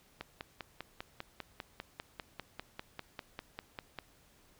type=click train; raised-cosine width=0.3 ms; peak=-24 dBFS; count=20; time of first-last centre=0.21-3.987 s; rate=5.03 Hz; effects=pink hiss -65 dBFS RMS until 4.59 s